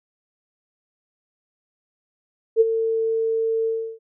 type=tone with ADSR envelope; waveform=sine; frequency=449.7 Hz; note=A4; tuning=38 cents sharp; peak=-9 dBFS; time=2.56-3.99 s; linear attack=46 ms; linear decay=27 ms; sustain=-10 dB; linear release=330 ms; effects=none

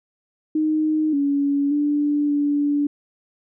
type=tone with pitch steps; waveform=sine; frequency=309.8 / 282.7 / 292.7 / 289.5 Hz; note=D#4 / C#4 / D4 / D4; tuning=-7 / +34 / -6 / -25 cents; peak=-17 dBFS; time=0.55-2.87 s; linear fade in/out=5 ms; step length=580 ms; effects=none

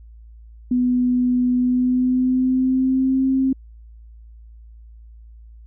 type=tone with pitch glide; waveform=sine; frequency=248.6 to 264.9 Hz; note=B3 to C4; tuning=+12 to +22 cents; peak=-15 dBFS; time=0.71-3.53 s; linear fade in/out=5 ms; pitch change=+110 cents; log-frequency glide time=1.57-3.26 s; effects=added 56 Hz sine -40 dBFS peak until 5.66 s

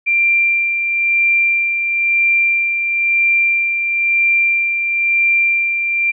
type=tone with tremolo; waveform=sine; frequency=2370 Hz; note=D7; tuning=15 cents sharp; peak=-10 dBFS; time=0.06-6.12 s; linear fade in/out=20 ms; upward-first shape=sine; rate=1 Hz; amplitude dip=45%; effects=none

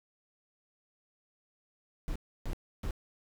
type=noise bursts; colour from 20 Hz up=brown; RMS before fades=-34 dBFS; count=3; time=2.08-2.908 s; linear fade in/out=0 ms; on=76 ms; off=300 ms; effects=none

